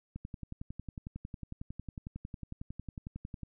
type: click train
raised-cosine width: 5 ms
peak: -28 dBFS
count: 37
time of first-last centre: 0.16-3.433 s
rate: 11 Hz
effects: none